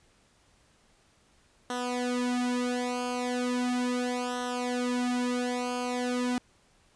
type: tone with flanger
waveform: sawtooth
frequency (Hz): 247.2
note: B3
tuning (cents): +2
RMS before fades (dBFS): -30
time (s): 1.7-6.38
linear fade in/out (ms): 0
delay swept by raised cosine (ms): 0.42 to 3.52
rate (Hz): 0.37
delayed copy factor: -0.95
effects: pink hiss -64 dBFS RMS until 6.95 s + resampled to 22050 Hz